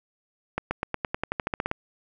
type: accelerating click train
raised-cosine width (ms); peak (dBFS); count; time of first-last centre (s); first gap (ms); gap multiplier
0.5; -11; 14; 0.58-1.714; 130; 0.93
effects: none